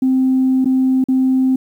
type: tone with dropouts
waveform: sine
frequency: 260.7 Hz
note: C4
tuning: 6 cents flat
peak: -10 dBFS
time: 0.02-1.56 s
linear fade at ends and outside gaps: 5 ms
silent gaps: 0.646-0.656 / 1.041-1.085 s
effects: tanh soft clip ceiling -7 dBFS + 8-bit